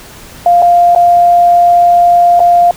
sine tone with dropouts, 698.5 Hz, F5, in tune, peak -3 dBFS, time 0.46-2.71 s, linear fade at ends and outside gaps 2 ms, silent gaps 0.62-0.624 / 0.95-0.96 / 2.395-2.402 s, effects pink hiss -33 dBFS RMS until 2.76 s

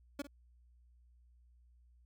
30% pulse tone with echo, 284.5 Hz, C#4, 45 cents sharp, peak -34 dBFS, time 0.19-0.22 s, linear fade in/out 5 ms, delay 51 ms, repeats 1, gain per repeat -13 dB, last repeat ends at 0.271 s, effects added 60 Hz sine -62 dBFS peak until 2.05 s

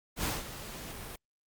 pink noise with ADSR envelope, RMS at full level -31 dBFS, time 0.16-1.16 s, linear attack 82 ms, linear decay 190 ms, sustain -12 dB, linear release 4 ms, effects Opus 48 kbps

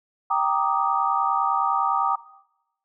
sine chord, Eb major seventh, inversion first, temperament equal, 784 / 932.3 / 1174.7 / 1244.5 Hz, G5 / Bb5 / D6 / Eb6, 0 / 0 / 0 / 0 cents, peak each -25 dBFS, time 0.3-2.16 s, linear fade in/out 10 ms, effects noise-tail reverb RT60 0.9 s tail -19 dB re dry

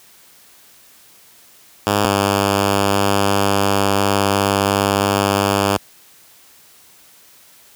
5% pulse tone pair in turn, 102.3 / 99.68 Hz, G#2 / G2, -26 / +29 cents, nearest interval unison, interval 45 cents, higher first, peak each -3 dBFS, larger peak neither, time 1.87-2.05 / 2.05-5.77 s, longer second, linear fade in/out 0 ms, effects white hiss -48 dBFS RMS until 7.75 s + high-pass 60 Hz 12 dB/octave

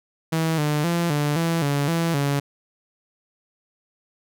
sawtooth tone with pitch steps, 161.8 / 149.3 / 170.8 / 147 / 166.4 / 142.6 / 166.7 / 141.6 Hz, E3 / D3 / F3 / D3 / E3 / C#3 / E3 / C#3, -32 / +29 / -38 / +2 / +17 / +49 / +20 / +37 cents, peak -16 dBFS, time 0.32-2.4 s, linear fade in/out 10 ms, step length 260 ms, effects none

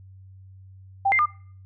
sine tone with pitch steps, 786 / 2092 / 1206 Hz, G5 / C7 / D6, +4 / -1 / +46 cents, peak -17 dBFS, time 1.05-1.26 s, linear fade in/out 10 ms, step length 70 ms, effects noise-tail reverb RT60 0.5 s tail -23 dB re dry + added 95 Hz sine -44 dBFS peak until 1.65 s

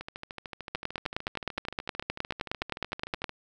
two click trains, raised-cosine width 0.3 ms, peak -22 / -13 dBFS, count 45 / 25, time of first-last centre 0.01-3.294 / 0.75-3.242 s, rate 13.4 / 9.63 Hz, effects none

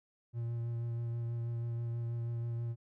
triangle tone with vibrato, 117.3 Hz, A#2, 11 cents sharp, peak -32 dBFS, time 0.33-2.76 s, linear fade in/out 50 ms, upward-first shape sine, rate 6.2 Hz, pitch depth 14 cents each way, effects none

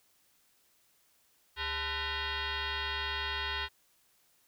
sine tone with frequency modulation, 879 Hz, A5, 2 cents flat, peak -32 dBFS, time 1.56-3.69 s, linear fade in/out 50 ms, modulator 475 Hz, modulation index 6.5, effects white hiss -69 dBFS RMS until 4.47 s

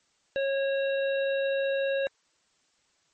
harmonic tone, 547 Hz, C#5, 23 cents flat, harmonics 1 / 3 / 5 / 7, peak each -25 / -35 / -39 / -42 dBFS, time 0.36-2.07 s, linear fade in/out 0 ms, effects white hiss -69 dBFS RMS until 3.13 s + MP3 32 kbps

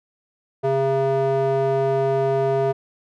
square tone with band-pass filter, 135.2 Hz, C#3, 43 cents flat, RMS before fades -20 dBFS, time 0.63-2.73 s, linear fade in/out 20 ms, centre 540 Hz, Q 4.1, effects none

